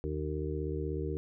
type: harmonic tone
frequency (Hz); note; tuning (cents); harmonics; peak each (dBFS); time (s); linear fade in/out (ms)
76.3; D#2; -33; 1 / 2 / 4 / 5 / 6; -36 / -39 / -40 / -38 / -40; 0.04-1.17; 0
effects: none